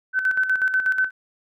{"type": "tone with tremolo", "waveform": "sine", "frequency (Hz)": 1523, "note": "F#6", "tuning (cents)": 50, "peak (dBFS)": -16, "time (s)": [0.13, 1.11], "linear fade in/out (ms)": 50, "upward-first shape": "square", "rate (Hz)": 8.2, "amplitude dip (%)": 60, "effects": []}